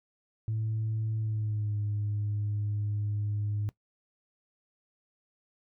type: tone with pitch glide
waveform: sine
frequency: 110 to 103.95 Hz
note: A2 to G#2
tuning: 0 to +2 cents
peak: -27 dBFS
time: 0.48-3.69 s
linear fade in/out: 0 ms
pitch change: -98 cents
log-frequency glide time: 1.18-1.77 s
effects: noise-tail reverb RT60 0.1 s tail -20 dB re dry + tanh soft clip ceiling -25 dBFS